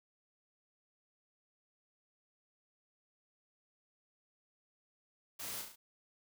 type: noise with echo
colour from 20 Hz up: white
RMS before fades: -44 dBFS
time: 5.39-5.62 s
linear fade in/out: 10 ms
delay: 35 ms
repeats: 4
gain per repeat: -4 dB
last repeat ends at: 5.76 s
effects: none